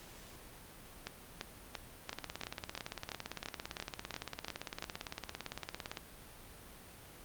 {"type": "two click trains", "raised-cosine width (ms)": 0.2, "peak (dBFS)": [-21, -22], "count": [12, 69], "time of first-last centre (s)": [[1.07, 4.824], [2.13, 5.972]], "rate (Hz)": [2.93, 17.7], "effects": ["pink hiss -54 dBFS RMS until 7.24 s", "Opus 48 kbps"]}